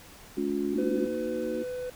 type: harmonic tone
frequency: 71.4 Hz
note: D2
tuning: 48 cents flat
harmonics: 3 / 4 / 5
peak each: -33 / -30 / -30 dBFS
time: 0.37-1.06 s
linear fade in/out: 5 ms
type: chord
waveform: sine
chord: D# minor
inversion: second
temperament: equal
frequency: 233.1 / 311.1 / 370 Hz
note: A#3 / D#4 / F#4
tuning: 0 / 0 / 0 cents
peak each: -35 dBFS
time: 0.72-1.64 s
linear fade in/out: 20 ms
type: tone with pitch glide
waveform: triangle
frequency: 506 to 500.5 Hz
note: B4 to B4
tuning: +42 to +23 cents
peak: -30 dBFS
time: 0.78-1.9 s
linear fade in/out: 5 ms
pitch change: -19 cents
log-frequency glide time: 0.92-1.75 s
effects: pink hiss -50 dBFS RMS until 1.95 s